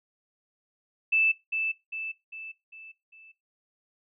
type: tone with echo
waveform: sine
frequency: 2637 Hz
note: E7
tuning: in tune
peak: -20 dBFS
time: 1.12-1.32 s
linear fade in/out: 10 ms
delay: 400 ms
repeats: 5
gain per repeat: -6 dB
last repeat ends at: 3.32 s
effects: noise-tail reverb RT60 0.2 s tail -19 dB re dry